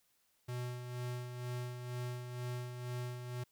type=tone with tremolo; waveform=square; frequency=123.47 Hz; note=B2; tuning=in tune; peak=-38 dBFS; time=0.48-3.44 s; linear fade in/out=10 ms; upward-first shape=sine; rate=2.1 Hz; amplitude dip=50%; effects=white hiss -75 dBFS RMS until 3.51 s